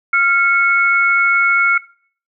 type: tone pair together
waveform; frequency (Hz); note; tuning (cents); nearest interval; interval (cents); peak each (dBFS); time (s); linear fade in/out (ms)
sine; 1387.6 / 2200; F6 / C#7; -12 / -14; minor sixth; 798; -13; 0.13-1.78; 5
effects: noise-tail reverb RT60 0.5 s tail -21 dB re dry